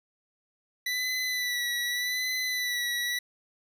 25% pulse tone with vibrato, 1975.5 Hz, B6, in tune, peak -24 dBFS, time 0.86-3.19 s, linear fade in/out 5 ms, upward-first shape sine, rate 0.84 Hz, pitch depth 38 cents each way, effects none

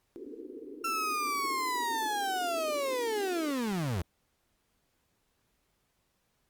white band-pass noise, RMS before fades -44 dBFS, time 0.16-3.51 s, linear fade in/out 0 ms, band 250 to 460 Hz, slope 96 dB/octave
35% pulse linear sweep, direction down, 1352 to 77.78 Hz, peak -28 dBFS, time 0.84-4.02 s, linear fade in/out 5 ms
effects pink hiss -75 dBFS RMS until 6.49 s + Opus 48 kbps

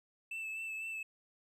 triangle tone with vibrato, 2637 Hz, E7, in tune, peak -37 dBFS, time 0.31-1.03 s, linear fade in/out 5 ms, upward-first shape sine, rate 4 Hz, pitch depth 23 cents each way, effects none

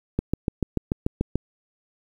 click train, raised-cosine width 3 ms, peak -9 dBFS, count 9, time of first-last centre 0.19-1.356 s, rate 6.86 Hz, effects 8-bit

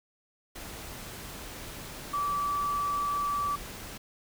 sine tone in noise, 1156 Hz, D6, 28 cents flat, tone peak -27 dBFS, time 2.13-3.56 s, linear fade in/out 10 ms, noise pink, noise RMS -42 dBFS, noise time 0.55-3.98 s, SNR +12 dB, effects none

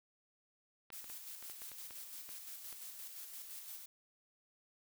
clicks, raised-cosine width 0.3 ms, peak -37 dBFS, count 10, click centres 0.903 / 1.043 / 1.1 / 1.426 / 1.498 / 1.619 / 1.717 / 1.908 / 2.291 / 2.727 s
blue noise with tremolo, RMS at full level -48 dBFS, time 0.92-3.86 s, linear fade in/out 10 ms, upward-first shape square, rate 5.8 Hz, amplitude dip 35%
effects none

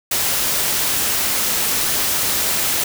white noise, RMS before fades -19 dBFS, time 0.11-2.84 s, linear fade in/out 5 ms, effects none

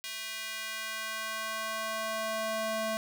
square tone with high-pass filter sweep, 220 Hz, A3, in tune, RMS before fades -35 dBFS, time 0.04-2.97 s, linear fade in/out 0 ms, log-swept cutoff 2700 to 480 Hz, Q 1.2, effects none

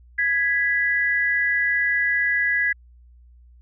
sine tone pair together, 1661.2 / 1976.4 Hz, G#6 / B6, 0 / +1 cents, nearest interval minor third, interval 301 cents, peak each -21 dBFS, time 0.18-2.73 s, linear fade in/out 10 ms, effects added 60 Hz sine -47 dBFS peak until 3.61 s

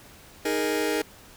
sawtooth chord, D# suspended fourth, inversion none, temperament just, 311.1 / 414.8 / 466.7 Hz, D#4 / G#4 / A#4, 0 / -2 / +2 cents, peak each -24 dBFS, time 0.45-1.02 s, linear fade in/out 5 ms, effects pink hiss -50 dBFS RMS until 1.36 s

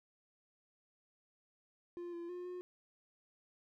triangle tone with pitch steps, 348.9 / 342 / 356.7 / 360 Hz, F4 / F4 / F4 / F#4, -2 / -36 / +37 / -47 cents, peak -40 dBFS, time 1.97-2.61 s, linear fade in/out 0 ms, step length 160 ms, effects none

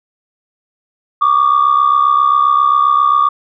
sine tone pair together, 1134.5 / 1202 Hz, C#6 / D6, +40 / +40 cents, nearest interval minor second, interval 100 cents, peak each -10 dBFS, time 1.21-3.29 s, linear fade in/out 10 ms, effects tanh soft clip ceiling -3 dBFS

